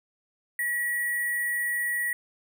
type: tone with sample-and-hold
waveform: sine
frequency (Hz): 1920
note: B6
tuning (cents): -49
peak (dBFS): -25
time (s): 0.59-2.13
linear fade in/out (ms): 2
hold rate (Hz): 11025
effects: none